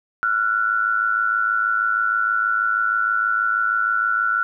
sine tone pair together, 1363 / 1469.3 Hz, F6 / F#6, -43 / -13 cents, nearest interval minor second, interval 130 cents, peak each -20 dBFS, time 0.23-4.43 s, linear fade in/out 0 ms, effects none

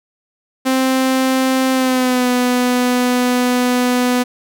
sawtooth tone with pitch glide, 261.6 to 248.2 Hz, C4 to B3, 0 to +9 cents, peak -9 dBFS, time 0.65-4.24 s, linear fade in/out 20 ms, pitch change -91 cents, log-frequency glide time 1.72-2.29 s, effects none

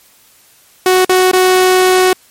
sawtooth tone with dropouts, 370 Hz, F#4, in tune, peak -3 dBFS, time 0.86-2.13 s, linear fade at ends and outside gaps 2 ms, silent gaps 1.048-1.094 / 1.314-1.333 s, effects white hiss -47 dBFS RMS until 2.3 s + MP3 64 kbps

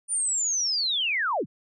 sine linear sweep, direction down, 9397 to 86 Hz, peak -23 dBFS, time 0.08-1.46 s, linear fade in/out 50 ms, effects none

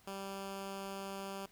10% pulse tone, 195.5 Hz, G3, 4 cents flat, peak -33 dBFS, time 0.07-1.46 s, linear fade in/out 5 ms, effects pink hiss -65 dBFS RMS until 1.51 s

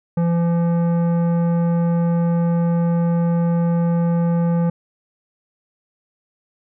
triangle tone with tanh clipping, 170 Hz, F3, 46 cents flat, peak -17 dBFS, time 0.17-4.7 s, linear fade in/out 5 ms, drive 17 dB, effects none

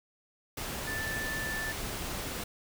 sine tone in noise, 1760 Hz, A6, in tune, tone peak -34 dBFS, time 0.87-1.72 s, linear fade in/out 5 ms, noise pink, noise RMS -37 dBFS, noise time 0.57-2.44 s, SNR 0 dB, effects none

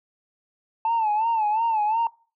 sine tone with vibrato, 880 Hz, A5, in tune, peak -18 dBFS, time 0.85-2.07 s, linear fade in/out 2 ms, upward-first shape sine, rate 2.8 Hz, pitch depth 94 cents each way, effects noise-tail reverb RT60 0.4 s tail -24 dB re dry + tanh soft clip ceiling -17 dBFS

